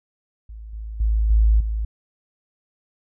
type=tone with level steps; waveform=sine; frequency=54.1 Hz; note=A1; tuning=29 cents flat; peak=-34 / -29 / -16 / -12 / -21 dBFS; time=0.49-1.85 s; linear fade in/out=5 ms; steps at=0.73 / 1 / 1.3 / 1.6 s; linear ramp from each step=5 ms; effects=none